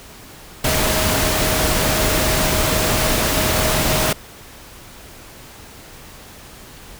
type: tone in noise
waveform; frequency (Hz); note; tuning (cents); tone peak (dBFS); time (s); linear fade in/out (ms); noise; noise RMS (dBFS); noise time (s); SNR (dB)
sine; 628; D#5; +16; -25; 0.64-4.13; 5; pink; -18; 0.64-4.13; -10
effects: pink hiss -40 dBFS RMS until 6.99 s